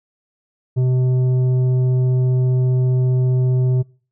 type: tone with tanh clipping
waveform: sine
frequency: 127.5 Hz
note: C3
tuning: 44 cents flat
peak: -15 dBFS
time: 0.76-3.83 s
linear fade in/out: 20 ms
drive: 8 dB
effects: noise-tail reverb RT60 0.4 s tail -24 dB re dry